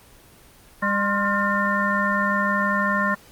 harmonic tone with a mistuned harmonic, 200.7 Hz, G3, 41 cents sharp, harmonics 1 / 3 / 5 / 7 / 9, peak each -25 / -29 / -24 / -27 / -24 dBFS, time 0.82-3.15 s, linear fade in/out 10 ms, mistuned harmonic 5, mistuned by +86 cents, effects pink hiss -50 dBFS RMS until 3.31 s + Opus 24 kbps

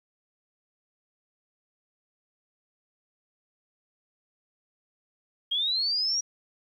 sine linear sweep, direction up, 3200 to 5740 Hz, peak -24 dBFS, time 5.51-6.21 s, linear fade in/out 10 ms, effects 10-bit

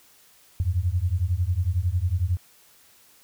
sine beating tone pair, 83.9 / 94.9 Hz, E2 / F#2, +31 / +44 cents, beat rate 11 Hz, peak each -24 dBFS, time 0.6-2.37 s, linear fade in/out 0 ms, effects white hiss -56 dBFS RMS until 3.23 s

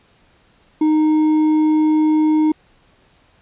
sine tone with hard clipping, 309.2 Hz, D#4, 11 cents flat, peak -13 dBFS, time 0.81-2.52 s, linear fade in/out 5 ms, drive 4 dB, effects pink hiss -55 dBFS RMS until 3.41 s + resampled to 8000 Hz

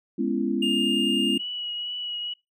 sine chord, C# minor seventh, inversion second, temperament equal with one note detuned, 207.7 / 246.9 / 277.2 / 336.9 Hz, G#3 / B3 / C#4 / E4, 0 / 0 / 0 / +38 cents, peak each -28 dBFS, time 0.18-1.38 s, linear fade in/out 10 ms
triangle tone, 2822 Hz, F7, 17 cents sharp, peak -22 dBFS, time 0.62-1.38 s, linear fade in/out 5 ms
sine tone with vibrato, 2925 Hz, F#7, 21 cents flat, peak -29 dBFS, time 1.39-2.34 s, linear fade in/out 10 ms, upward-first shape triangle, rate 2.2 Hz, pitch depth 21 cents each way
effects noise-tail reverb RT60 0.2 s tail -23 dB re dry

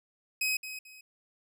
sawtooth tone with echo, 2533 Hz, D#7, 30 cents sharp, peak -24 dBFS, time 0.41-0.57 s, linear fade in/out 5 ms, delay 220 ms, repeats 2, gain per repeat -11 dB, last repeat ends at 1.01 s, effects none

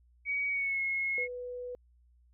sine tone with pitch glide, 2259 to 2169 Hz, C#7 to C#7, +32 to -38 cents, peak -29 dBFS, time 0.25-1.28 s, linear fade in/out 50 ms, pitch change -70 cents, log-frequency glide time 0.49-0.81 s
sine tone, 493.9 Hz, B4, in tune, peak -37 dBFS, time 1.18-1.75 s, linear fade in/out 0 ms
effects added 60 Hz sine -61 dBFS peak until 2.33 s

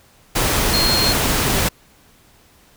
sine tone in noise, 4239 Hz, C8, 22 cents sharp, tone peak -17 dBFS, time 0.73-1.13 s, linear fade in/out 10 ms, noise pink, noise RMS -18 dBFS, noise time 0.35-1.69 s, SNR -2 dB, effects pink hiss -52 dBFS RMS until 2.76 s

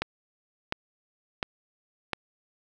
click train, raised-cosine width 0.3 ms, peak -11 dBFS, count 4, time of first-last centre 0.02-2.133 s, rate 1.42 Hz, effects none

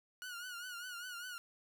sawtooth tone with vibrato, 1446 Hz, F#6, 40 cents flat, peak -40 dBFS, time 0.22-1.38 s, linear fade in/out 0 ms, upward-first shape triangle, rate 5 Hz, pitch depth 88 cents each way, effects none

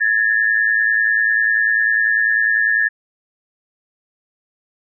sine tone pair together, 1681.9 / 1792 Hz, G#6 / A6, +21 / +31 cents, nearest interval minor second, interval 110 cents, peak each -16 dBFS, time 0-2.89 s, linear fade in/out 20 ms, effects none

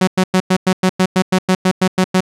sawtooth tone bursts, 185.8 Hz, F#3, 7 cents sharp, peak -6 dBFS, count 14, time 0.01-2.206 s, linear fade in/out 5 ms, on 64 ms, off 100 ms, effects low-pass 9000 Hz 12 dB/octave

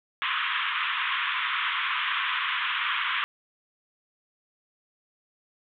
pink band-pass noise, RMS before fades -28 dBFS, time 0.22-3.24 s, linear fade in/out 0 ms, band 1000 to 3500 Hz, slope 96 dB/octave, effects none

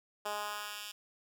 10% pulse tone with high-pass filter sweep, 207.7 Hz, G#3, in tune, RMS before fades -40 dBFS, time 0.25-0.92 s, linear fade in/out 10 ms, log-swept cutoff 590 to 3000 Hz, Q 1.1, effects none

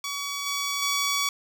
10% pulse tone with level steps, 1133 Hz, C#6, 37 cents sharp, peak -21 / -18 / -15 dBFS, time 0.04-1.29 s, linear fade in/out 2 ms, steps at 0.46 / 0.82 s, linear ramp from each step 5 ms, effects none

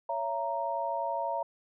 sine chord, A# diminished, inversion first, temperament just, 559.4 / 671.3 / 932.3 Hz, C#5 / E5 / A#5, +16 / +31 / 0 cents, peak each -36 / -34 / -32 dBFS, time 0.09-1.43 s, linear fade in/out 5 ms, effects none

